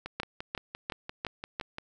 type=two click trains; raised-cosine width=0.3 ms; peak=-21 / -15 dBFS; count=11 / 5; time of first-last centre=0.06-1.784 / 0.2-1.599 s; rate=5.8 / 2.86 Hz; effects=none